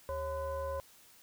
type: tone with frequency modulation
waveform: sine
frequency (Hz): 546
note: C#5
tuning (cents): -26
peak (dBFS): -34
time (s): 0.09-0.8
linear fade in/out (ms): 0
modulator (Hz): 471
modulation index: 0.97
effects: white hiss -60 dBFS RMS until 1.22 s